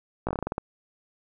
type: slowing click train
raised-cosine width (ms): 1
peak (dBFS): -14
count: 10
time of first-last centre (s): 0.27-0.581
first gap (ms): 17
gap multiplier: 1.17
effects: none